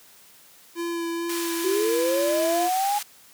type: tone with vibrato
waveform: square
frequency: 338.1 Hz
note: E4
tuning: 44 cents sharp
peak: -27 dBFS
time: 0.75-2.7 s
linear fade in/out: 50 ms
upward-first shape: sine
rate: 2.2 Hz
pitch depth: 14 cents each way
type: band-pass noise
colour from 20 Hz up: white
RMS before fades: -33 dBFS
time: 1.29-3.03 s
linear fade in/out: 5 ms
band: 1000 to 14000 Hz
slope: 12 dB/octave
type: linear sweep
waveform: sine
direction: up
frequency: 363 to 835 Hz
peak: -21 dBFS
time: 1.64-2.99 s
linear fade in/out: 10 ms
effects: white hiss -52 dBFS RMS until 3.33 s + high-pass 100 Hz 12 dB/octave